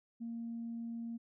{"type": "tone", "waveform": "sine", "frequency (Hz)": 231.8, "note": "A#3", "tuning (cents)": -10, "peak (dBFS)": -38, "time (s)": [0.2, 1.18], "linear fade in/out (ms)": 20, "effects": ["tanh soft clip ceiling -34 dBFS"]}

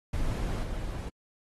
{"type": "noise with level steps", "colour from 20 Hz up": "brown", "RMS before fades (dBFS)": [-30, -34], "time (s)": [0.13, 1.09], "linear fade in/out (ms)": 5, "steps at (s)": 0.63, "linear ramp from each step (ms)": 2, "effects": ["AAC 32 kbps"]}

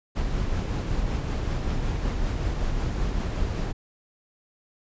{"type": "noise with tremolo", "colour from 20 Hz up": "brown", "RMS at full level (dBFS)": -25, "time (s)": [0.15, 3.73], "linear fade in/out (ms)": 20, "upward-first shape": "triangle", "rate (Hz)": 5.3, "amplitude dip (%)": 30, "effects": ["resampled to 16000 Hz"]}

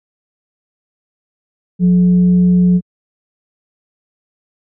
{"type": "tone with frequency modulation", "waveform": "sine", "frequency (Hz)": 180.1, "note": "F#3", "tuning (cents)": -46, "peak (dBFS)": -7, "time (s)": [1.79, 2.81], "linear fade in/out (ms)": 50, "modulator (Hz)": 246, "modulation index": 0.21, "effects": ["high-pass 80 Hz 12 dB/octave"]}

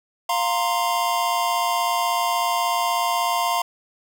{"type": "chord", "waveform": "square", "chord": "F suspended fourth", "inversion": "none", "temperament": "just", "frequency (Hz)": [698.5, 931.3, 1047.7], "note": ["F5", "Bb5", "C6"], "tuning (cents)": [0, -2, 2], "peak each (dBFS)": -25, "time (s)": [0.29, 3.62], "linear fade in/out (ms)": 5, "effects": []}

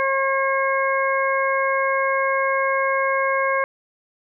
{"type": "harmonic tone", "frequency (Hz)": 540, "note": "C#5", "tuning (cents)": -45, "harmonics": [1, 2, 3, 4], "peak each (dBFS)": [-22, -22, -25, -26], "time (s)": [0, 3.64], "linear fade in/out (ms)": 0, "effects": []}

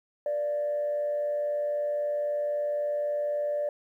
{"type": "tone with frequency modulation", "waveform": "sine", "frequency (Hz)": 587.3, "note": "D5", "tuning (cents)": 0, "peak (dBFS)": -25, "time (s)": [0.26, 3.69], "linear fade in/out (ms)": 2, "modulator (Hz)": 100, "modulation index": 0.29, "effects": ["tanh soft clip ceiling -22 dBFS", "11-bit"]}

